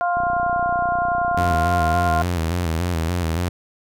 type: harmonic tone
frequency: 350.7 Hz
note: F4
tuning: 7 cents sharp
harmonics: 2 / 3 / 4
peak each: -19 / -26 / -26 dBFS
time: 0.01-2.22 s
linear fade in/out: 0 ms
type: click train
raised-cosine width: 3 ms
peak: -20 dBFS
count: 43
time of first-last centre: 0.17-1.543 s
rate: 30.6 Hz
type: tone with vibrato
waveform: sawtooth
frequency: 84.8 Hz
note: E2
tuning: 50 cents sharp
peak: -16 dBFS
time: 1.37-3.49 s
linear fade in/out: 5 ms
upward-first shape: square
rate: 3.5 Hz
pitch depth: 76 cents each way
effects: none